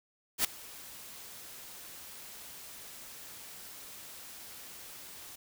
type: noise with ADSR envelope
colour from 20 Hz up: white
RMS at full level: -26 dBFS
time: 0.38-5.36 s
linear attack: 65 ms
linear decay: 6 ms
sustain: -22 dB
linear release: 9 ms
effects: none